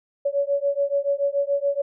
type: beating tone pair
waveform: sine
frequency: 560 / 567 Hz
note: C#5 / C#5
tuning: +18 / +39 cents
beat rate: 7 Hz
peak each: -23 dBFS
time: 0.25-1.82 s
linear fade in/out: 10 ms
effects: none